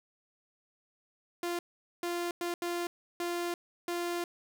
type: tone bursts at uneven times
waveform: sawtooth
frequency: 347.3 Hz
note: F4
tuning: 10 cents flat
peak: -28 dBFS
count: 6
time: 1.43-1.59 / 2.03-2.31 / 2.41-2.54 / 2.62-2.87 / 3.2-3.54 / 3.88-4.24 s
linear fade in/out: 2 ms
effects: none